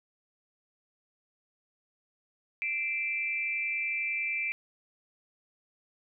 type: tone with amplitude modulation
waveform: sine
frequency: 2349 Hz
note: D7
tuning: in tune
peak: -25 dBFS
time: 2.62-4.52 s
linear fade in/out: 0 ms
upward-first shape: sine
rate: 269 Hz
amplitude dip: 85%
effects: none